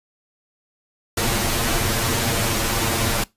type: noise with comb filter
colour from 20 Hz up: pink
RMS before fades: -21 dBFS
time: 1.17-3.24 s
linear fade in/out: 5 ms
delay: 8.7 ms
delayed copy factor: +0.95
effects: noise-tail reverb RT60 0.2 s tail -22 dB re dry + resampled to 32000 Hz